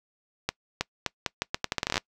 accelerating click train, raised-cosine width 0.2 ms, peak -8 dBFS, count 17, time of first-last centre 0.49-1.979 s, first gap 320 ms, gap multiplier 0.79, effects noise-tail reverb RT60 0.1 s tail -24 dB re dry

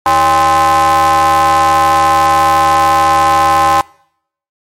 square ring-modulated tone, 120 Hz, B2, 49 cents flat, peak -5 dBFS, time 0.06-3.81 s, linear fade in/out 0 ms, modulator 923 Hz, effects noise-tail reverb RT60 0.7 s tail -24 dB re dry + MP3 64 kbps

